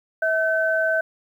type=tone pair together; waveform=sine; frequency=645.9 / 1531 Hz; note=E5 / G6; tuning=-35 / -41 cents; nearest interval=octave + minor third; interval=1494 cents; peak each=-21 dBFS; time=0.22-1.01 s; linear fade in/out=5 ms; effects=9-bit